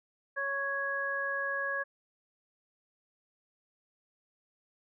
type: harmonic tone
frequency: 554.4 Hz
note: C#5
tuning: in tune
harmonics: 1 / 2 / 3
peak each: -38 / -38 / -32 dBFS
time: 0.36-1.84 s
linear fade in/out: 20 ms
effects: none